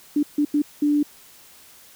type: tone bursts at uneven times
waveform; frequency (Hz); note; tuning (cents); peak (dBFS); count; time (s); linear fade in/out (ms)
sine; 293.7; D4; 0; -16; 4; 0.16-0.23 / 0.38-0.45 / 0.54-0.62 / 0.82-1.03; 5
effects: white hiss -49 dBFS RMS until 1.95 s